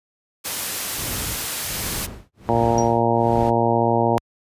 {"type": "noise", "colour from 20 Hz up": "white", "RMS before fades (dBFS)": -26, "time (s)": [0.44, 2.07], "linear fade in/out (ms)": 20}
{"type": "noise with tremolo", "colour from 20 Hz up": "brown", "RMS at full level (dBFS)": -25, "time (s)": [0.97, 3.51], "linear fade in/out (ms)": 20, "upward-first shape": "sine", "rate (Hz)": 1.3, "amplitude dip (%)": 100}
{"type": "harmonic tone", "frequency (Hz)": 116.54, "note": "A#2", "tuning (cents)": 0, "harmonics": [1, 2, 3, 4, 5, 6, 7, 8], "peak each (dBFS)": [-24, -24, -24, -24, -24, -24, -24, -24], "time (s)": [2.49, 4.18], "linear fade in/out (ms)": 0}
{"type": "tone with exponential decay", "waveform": "sine", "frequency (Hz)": 5720, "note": "F8", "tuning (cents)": 41, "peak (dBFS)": -22, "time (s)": [2.78, 2.91], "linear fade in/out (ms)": 1, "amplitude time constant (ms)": 27}
{"effects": ["high-pass 60 Hz 12 dB/octave", "resampled to 32000 Hz"]}